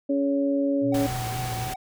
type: harmonic tone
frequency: 139.9 Hz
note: C#3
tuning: 16 cents sharp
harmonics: 2 / 3 / 4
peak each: -22 / -35 / -26 dBFS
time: 0.09-1.07 s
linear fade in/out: 10 ms
type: tone with vibrato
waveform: sine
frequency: 119.5 Hz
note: A#2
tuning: 43 cents sharp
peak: -30 dBFS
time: 0.81-1.71 s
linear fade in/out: 50 ms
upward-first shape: sine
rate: 3.7 Hz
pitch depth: 68 cents each way
type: tone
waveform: triangle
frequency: 755 Hz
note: F#5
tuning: 35 cents sharp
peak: -30 dBFS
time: 0.92-1.76 s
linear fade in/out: 5 ms
type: noise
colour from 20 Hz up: pink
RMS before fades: -34 dBFS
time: 0.94-1.74 s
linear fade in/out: 5 ms
effects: none